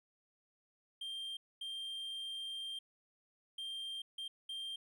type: tone bursts at uneven times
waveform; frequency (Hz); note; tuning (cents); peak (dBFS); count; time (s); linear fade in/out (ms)
triangle; 3177; G7; +23; -39; 5; 1.01-1.37 / 1.61-2.79 / 3.58-4.02 / 4.18-4.28 / 4.49-4.76; 5
effects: none